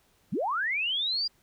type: linear sweep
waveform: sine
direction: up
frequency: 127.6 to 4875 Hz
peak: -26 dBFS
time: 0.32-1.28 s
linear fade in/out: 10 ms
effects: pink hiss -66 dBFS RMS until 1.42 s